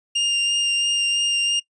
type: tone with vibrato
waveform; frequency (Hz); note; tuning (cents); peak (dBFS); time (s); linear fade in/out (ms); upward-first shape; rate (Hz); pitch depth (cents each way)
40% pulse; 2805; F7; +7; -17; 0.15-1.6; 10; sine; 3; 10
effects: noise-tail reverb RT60 0.1 s tail -21 dB re dry + resampled to 22050 Hz